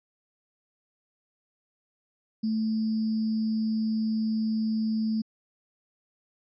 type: tone with sample-and-hold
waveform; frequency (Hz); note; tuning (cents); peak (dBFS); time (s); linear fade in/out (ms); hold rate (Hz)
sine; 220; A3; 0; -24; 2.43-5.22; 10; 4900
effects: resampled to 16000 Hz